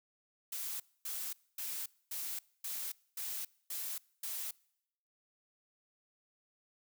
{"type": "noise bursts", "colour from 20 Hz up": "blue", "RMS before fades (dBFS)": -40, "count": 8, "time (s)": [0.52, 4.51], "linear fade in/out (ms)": 5, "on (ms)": 280, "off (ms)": 250, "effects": ["noise-tail reverb RT60 0.8 s tail -25 dB re dry"]}